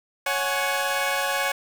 15% pulse chord, C# suspended fourth, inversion none, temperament equal with one note detuned, 554.4 / 740 / 840.7 Hz, C#5 / F#5 / G#5, 0 / 0 / +21 cents, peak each -20 / -22 / -22 dBFS, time 0.26-1.52 s, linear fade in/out 5 ms, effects 7-bit

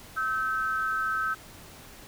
sine tone pair together, 1296.7 / 1542 Hz, E6 / G6, -29 / -29 cents, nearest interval minor third, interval 300 cents, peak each -28 / -29 dBFS, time 0.16-1.35 s, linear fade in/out 20 ms, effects pink hiss -48 dBFS RMS until 2.07 s

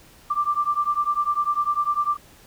sine beating tone pair, 1174.7 / 1184.7 Hz, D6 / D6, 0 / +15 cents, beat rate 10 Hz, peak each -23 dBFS, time 0.3-2.17 s, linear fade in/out 10 ms, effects pink hiss -51 dBFS RMS until 2.46 s

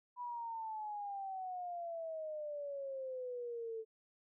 sine exponential sweep, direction down, 987.8 to 440 Hz, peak -40 dBFS, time 0.16-3.85 s, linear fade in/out 50 ms, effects none

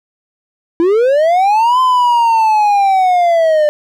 triangle linear two-way sweep, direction up then down, 325.1 to 1032 to 592 Hz, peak -6 dBFS, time 0.8-3.69 s, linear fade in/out 0 ms, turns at 1.8 s, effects none

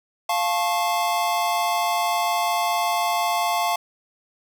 square chord, F augmented, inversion none, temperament just, 698.5 / 873.1 / 1091.3 Hz, F5 / A5 / C#6, 0 / -14 / -27 cents, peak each -24 / -26 / -27 dBFS, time 0.29-3.76 s, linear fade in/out 5 ms, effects none

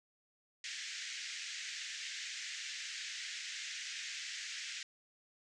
pink band-pass noise, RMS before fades -44 dBFS, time 0.64-4.83 s, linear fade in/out 2 ms, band 1700 to 7300 Hz, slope 48 dB/octave, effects none

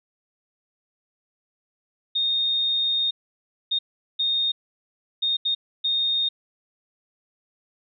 sine tone bursts at uneven times, 3687 Hz, A#7, 20 cents flat, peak -20 dBFS, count 6, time 2.15-3.11 / 3.71-3.79 / 4.19-4.52 / 5.22-5.37 / 5.45-5.55 / 5.84-6.29 s, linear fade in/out 10 ms, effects none

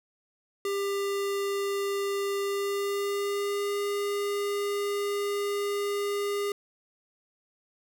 square tone with pitch glide, 398.6 to 406 Hz, G4 to G#4, +29 to -39 cents, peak -28 dBFS, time 0.65-6.52 s, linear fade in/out 2 ms, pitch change +32 cents, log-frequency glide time 2.42-3.78 s, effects none

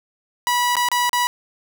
sawtooth tone with dropouts, 976 Hz, B5, 21 cents flat, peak -13 dBFS, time 0.47-1.27 s, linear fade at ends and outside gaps 0 ms, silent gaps 0.755-0.767 / 0.887-0.916 / 1.094-1.131 s, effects none

